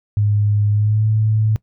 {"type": "tone with pitch glide", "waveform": "sine", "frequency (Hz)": [103.83, 108.68], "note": ["G#2", "A2"], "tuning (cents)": [0, -21], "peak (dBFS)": -13, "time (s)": [0.17, 1.56], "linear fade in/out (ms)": 0, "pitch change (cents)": 79, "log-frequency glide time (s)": [0.71, 1.06], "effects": ["noise-tail reverb RT60 0.1 s tail -20 dB re dry"]}